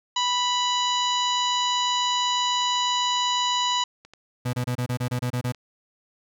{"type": "harmonic tone", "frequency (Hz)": 986, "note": "B5", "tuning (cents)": -3, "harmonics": [1, 2, 3, 4, 5, 6, 7], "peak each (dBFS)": [-24, -35, -27, -28, -39, -40, -33], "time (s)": [0.16, 3.84], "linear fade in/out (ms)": 5}
{"type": "clicks", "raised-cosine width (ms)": 0.2, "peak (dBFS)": -29, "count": 11, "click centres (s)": [2.619, 2.757, 3.168, 3.719, 4.05, 4.136, 4.614, 5.236, 5.273, 5.372, 5.547]}
{"type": "tone bursts", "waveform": "35% pulse", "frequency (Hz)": 123.9, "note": "B2", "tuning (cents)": 6, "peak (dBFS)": -22, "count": 10, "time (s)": [4.45, 5.523], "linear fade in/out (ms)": 10, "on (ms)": 83, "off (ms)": 27}
{"effects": []}